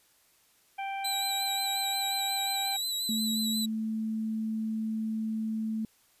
harmonic tone, 784 Hz, G5, in tune, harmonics 1 / 2 / 3 / 4, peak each -33 / -46 / -40 / -50 dBFS, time 0.78-2.77 s, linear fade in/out 10 ms
sawtooth tone with vibrato, 3951 Hz, B7, in tune, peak -27 dBFS, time 1.04-3.66 s, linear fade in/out 10 ms, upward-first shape sine, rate 5.6 Hz, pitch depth 43 cents each way
sine tone, 220 Hz, A3, in tune, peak -29 dBFS, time 3.09-5.85 s, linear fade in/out 2 ms
effects white hiss -65 dBFS RMS until 6.2 s + resampled to 32000 Hz

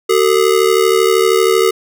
square ring-modulated tone, 415.3 Hz, G#4, in tune, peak -7 dBFS, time 0.09-1.71 s, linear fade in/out 10 ms, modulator 36.4 Hz, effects none

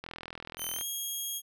click train, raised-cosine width 0.3 ms, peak -24 dBFS, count 33, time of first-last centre 0.04-0.811 s, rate 41.5 Hz
5% pulse tone with pitch glide, 3070 to 3271 Hz, G7 to G#7, -37 to -27 cents, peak -26 dBFS, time 0.57-1.42 s, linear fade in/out 50 ms, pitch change +110 cents, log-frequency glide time 0.72-0.85 s
effects none

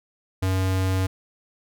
square tone, 94.2 Hz, F#2, 32 cents sharp, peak -21 dBFS, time 0.42-1.07 s, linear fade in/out 10 ms, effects none

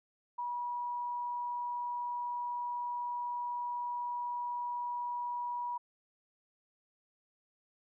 sine tone, 968 Hz, B5, 35 cents flat, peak -34 dBFS, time 0.38-5.78 s, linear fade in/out 10 ms, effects none

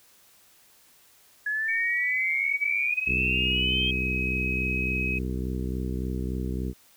sine exponential sweep, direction up, 1685 to 3200 Hz, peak -25 dBFS, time 1.46-3.91 s, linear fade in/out 5 ms
sine tone with pitch glide, 2265 to 2542 Hz, C#7 to D#7, +37 to +36 cents, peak -27 dBFS, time 1.68-5.19 s, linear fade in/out 10 ms, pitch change +199 cents, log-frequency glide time 2.84-2.98 s
harmonic tone, 63.5 Hz, B1, 49 cents sharp, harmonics 1 / 2 / 3 / 4 / 5 / 6 / 7, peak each -30 / -35 / -34 / -37 / -39 / -39 / -43 dBFS, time 3.06-6.74 s, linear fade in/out 50 ms
effects white hiss -58 dBFS RMS until 6.96 s

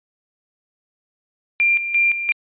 sine tone with tremolo, 2383 Hz, D7, 25 cents sharp, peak -13 dBFS, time 1.6-2.32 s, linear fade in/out 0 ms, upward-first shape square, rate 2.9 Hz, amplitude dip 65%, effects resampled to 8000 Hz

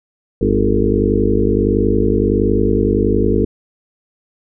harmonic tone with a mistuned harmonic, 50.8 Hz, G#1, 38 cents flat, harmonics 1 / 2 / 4 / 5 / 6 / 7 / 8 / 9, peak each -20 / -20 / -20 / -20 / -20 / -20 / -20 / -20 dBFS, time 0.41-3.45 s, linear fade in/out 5 ms, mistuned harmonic 8, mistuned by +40 cents, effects none

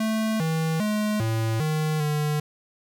square tone with pitch steps, 219.6 / 160.7 / 211.6 / 112.1 / 155 / 150 Hz, A3 / E3 / G#3 / A2 / D#3 / D3, -3 / -44 / +33 / +33 / -6 / +37 cents, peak -23 dBFS, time 0-2.4 s, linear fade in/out 5 ms, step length 400 ms, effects none

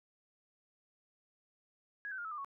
sine tone with pitch steps, 1661.2 / 1532.2 / 1413.1 / 1303.4 / 1202.1 / 1108.7 Hz, G#6 / G6 / F6 / E6 / D6 / C#6, 0 / -40 / +20 / -20 / +40 / 0 cents, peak -39 dBFS, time 2.05-2.446 s, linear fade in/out 0 ms, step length 66 ms, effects none

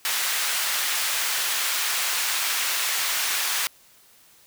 pink high-pass noise, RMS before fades -25 dBFS, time 0.05-3.67 s, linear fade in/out 0 ms, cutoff 1500 Hz, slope 12 dB/octave, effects white hiss -55 dBFS RMS until 4.46 s

